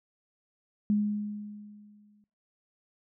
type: tone with exponential decay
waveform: sine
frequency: 208.2 Hz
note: G#3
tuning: 5 cents sharp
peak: -21 dBFS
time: 0.9-2.24 s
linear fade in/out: 0 ms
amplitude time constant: 290 ms
effects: noise-tail reverb RT60 0.7 s tail -24 dB re dry